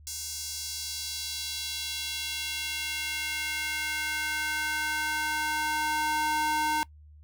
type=tone with high-pass filter sweep; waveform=square; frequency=306 Hz; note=D#4; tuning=29 cents flat; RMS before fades=-31 dBFS; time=0.07-6.83 s; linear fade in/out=0 ms; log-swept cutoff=6000 to 780 Hz; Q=1.8; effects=noise-tail reverb RT60 0.1 s tail -23 dB re dry + added 75 Hz sine -49 dBFS peak until 7.23 s